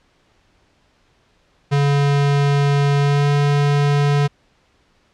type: tone with pitch glide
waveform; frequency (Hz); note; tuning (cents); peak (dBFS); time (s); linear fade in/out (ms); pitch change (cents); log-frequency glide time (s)
square; 142.2 to 143.85; C#3 to D3; +45 to -36; -14; 1.71-4.28; 20; +19; 2.99-3.29
effects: pink hiss -59 dBFS RMS until 5.13 s + low-pass 5000 Hz 12 dB/octave